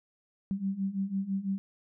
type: beating tone pair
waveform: sine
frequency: 191.1 / 197.1 Hz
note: G3 / G3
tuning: -44 / +10 cents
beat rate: 6 Hz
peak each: -34 / -31 dBFS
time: 0.51-1.58 s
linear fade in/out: 0 ms
effects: none